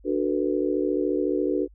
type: chord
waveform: sine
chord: B minor seventh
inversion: first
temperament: just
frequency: 296.3 / 370.4 / 444.5 / 493.9 Hz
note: D4 / F#4 / A4 / B4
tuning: +15 / +2 / +18 / 0 cents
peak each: -26 / -26 / -29 / -29 dBFS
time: 0.04-1.68 s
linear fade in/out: 50 ms
effects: added 50 Hz sine -49 dBFS peak until 1.74 s